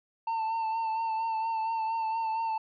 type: tone with vibrato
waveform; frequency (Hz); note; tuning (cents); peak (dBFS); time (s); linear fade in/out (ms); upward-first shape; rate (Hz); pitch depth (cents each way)
triangle; 896; A5; +31; -26; 0.27-2.58; 5; sine; 4.3; 31
effects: resampled to 11025 Hz